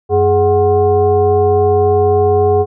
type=tone with frequency modulation; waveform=sine; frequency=417.3 Hz; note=G#4; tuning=8 cents sharp; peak=-8 dBFS; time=0.09-2.66 s; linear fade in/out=50 ms; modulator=323 Hz; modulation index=0.9; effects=none